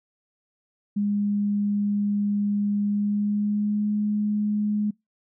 sine tone with pitch glide, 204.6 to 209.1 Hz, G#3 to G#3, -26 to +12 cents, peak -21 dBFS, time 0.96-4.91 s, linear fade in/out 10 ms, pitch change +38 cents, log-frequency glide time 2.81-3.9 s, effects noise-tail reverb RT60 0.2 s tail -26 dB re dry

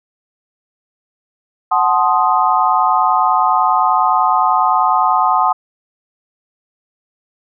sine chord, F# diminished seventh, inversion none, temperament equal with one note detuned, 740 / 869.9 / 1046.5 / 1244.5 Hz, F#5 / A5 / C6 / Eb6, 0 / -20 / 0 / 0 cents, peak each -16 dBFS, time 1.71-5.53 s, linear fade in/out 10 ms, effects none

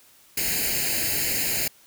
white noise with comb filter, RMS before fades -25 dBFS, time 0.37-1.68 s, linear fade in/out 5 ms, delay 0.43 ms, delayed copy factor +0.9, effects white hiss -55 dBFS RMS until 1.86 s

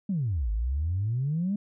sine exponential two-way sweep, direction down then up, 210.9 to 50.5 to 210.9 Hz, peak -24 dBFS, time 0.09-1.56 s, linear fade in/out 5 ms, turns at 0.51 s, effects tanh soft clip ceiling -20 dBFS

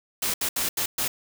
white noise bursts at uneven times, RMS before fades -26 dBFS, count 5, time 0.22-0.34 / 0.41-0.49 / 0.56-0.69 / 0.77-0.86 / 0.98-1.08 s, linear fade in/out 5 ms, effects none

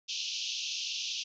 pink band-pass noise, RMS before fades -36 dBFS, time 0.08-1.24 s, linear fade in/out 20 ms, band 2600 to 6400 Hz, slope 96 dB/octave, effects none

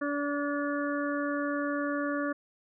harmonic tone, 288 Hz, D4, 34 cents flat, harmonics 1 / 2 / 4 / 5 / 6, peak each -31 / -34 / -37 / -38 / -39 dBFS, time 0.01-2.33 s, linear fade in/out 10 ms, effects none

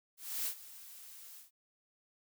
blue noise with ADSR envelope, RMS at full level -35 dBFS, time 0.17-1.51 s, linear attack 290 ms, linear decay 83 ms, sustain -17 dB, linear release 140 ms, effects none

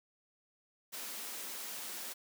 white high-pass noise, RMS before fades -43 dBFS, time 0.92-2.14 s, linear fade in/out 20 ms, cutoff 180 Hz, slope 96 dB/octave, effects none

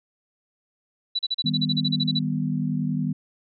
sine tone bursts, 3951 Hz, B7, in tune, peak -21 dBFS, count 14, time 1.15-2.192 s, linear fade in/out 10 ms, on 41 ms, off 36 ms
sine chord, Eb augmented, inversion none, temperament equal, 155.56 / 196 / 246.9 Hz, Eb3 / G3 / B3, 0 / 0 / 0 cents, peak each -26 / -28 / -27 dBFS, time 1.44-3.13 s, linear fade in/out 10 ms
effects none

